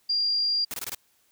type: tone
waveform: sine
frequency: 4783 Hz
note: D8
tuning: 31 cents sharp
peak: -22 dBFS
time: 0.09-0.65 s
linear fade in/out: 10 ms
type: noise bursts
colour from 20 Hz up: white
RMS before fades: -33 dBFS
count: 5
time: 0.71-0.947 s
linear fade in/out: 0 ms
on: 29 ms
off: 23 ms
effects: white hiss -66 dBFS RMS until 1.31 s